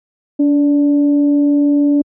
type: tone with frequency modulation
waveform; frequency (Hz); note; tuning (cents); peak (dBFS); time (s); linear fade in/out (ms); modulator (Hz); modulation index
sine; 287.7; D4; -36; -9; 0.39-2.02; 10; 298; 0.34
effects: high-pass 80 Hz 12 dB/octave